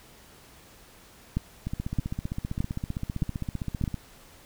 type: two click trains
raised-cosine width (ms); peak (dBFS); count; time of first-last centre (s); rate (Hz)
5; -18 / -13; 36 / 5; 1.67-3.943 / 1.37-3.839; 15.4 / 1.62
effects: pink hiss -53 dBFS RMS until 4.45 s